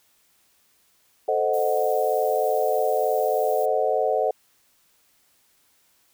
sine chord, A diminished seventh, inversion none, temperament equal, 440 / 523.3 / 622.3 / 740 Hz, A4 / C5 / Eb5 / Gb5, 0 / 0 / 0 / 0 cents, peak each -25 dBFS, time 1.28-4.31 s, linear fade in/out 5 ms
violet noise, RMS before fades -41 dBFS, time 1.53-3.66 s, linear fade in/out 10 ms
effects white hiss -63 dBFS RMS until 6.13 s

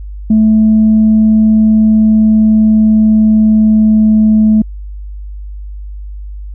sine tone with pitch glide, 217.9 to 216.4 Hz, A3 to A3, -17 to -29 cents, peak -3 dBFS, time 0.3-4.62 s, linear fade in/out 5 ms, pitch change -12 cents, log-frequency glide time 1.53-4.16 s, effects tanh soft clip ceiling -1 dBFS + added 50 Hz sine -22 dBFS peak until 6.54 s

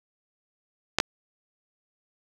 clicks, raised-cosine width 0.2 ms, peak -3 dBFS, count 2, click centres 0.986 / 1.001 s, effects 7-bit

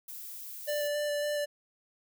violet noise, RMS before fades -43 dBFS, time 0.08-0.88 s, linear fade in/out 5 ms
square tone with vibrato, 588 Hz, D5, 2 cents sharp, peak -30 dBFS, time 0.67-1.46 s, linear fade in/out 20 ms, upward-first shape square, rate 3.6 Hz, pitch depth 9 cents each way
effects none

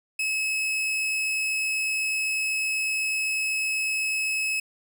40% pulse tone, 2579 Hz, E7, 39 cents flat, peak -23 dBFS, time 0.19-4.6 s, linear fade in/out 5 ms, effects none

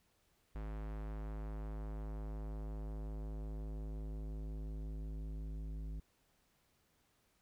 square tone with low-pass filter sweep, 52.8 Hz, G#1, 29 cents sharp, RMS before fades -43 dBFS, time 0.55-6 s, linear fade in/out 5 ms, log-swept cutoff 1900 to 230 Hz, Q 0.76, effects pink hiss -75 dBFS RMS until 7.41 s

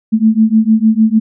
sine beating tone pair, 216.9 / 223.5 Hz, A3 / A3, -25 / +27 cents, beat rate 6.6 Hz, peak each -10 dBFS, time 0.12-1.2 s, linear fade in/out 20 ms, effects none

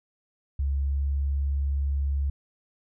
sine tone with pitch glide, 69.3 to 69.78 Hz, C#2 to C#2, 0 to +12 cents, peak -23 dBFS, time 0.59-2.3 s, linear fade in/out 5 ms, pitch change +12 cents, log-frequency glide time 0.83-1.03 s, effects none

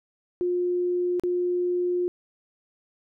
sine tone with dropouts, 356 Hz, F4, 33 cents sharp, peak -22 dBFS, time 0.41-2.08 s, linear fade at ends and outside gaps 0 ms, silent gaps 1.197-1.236 s, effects none

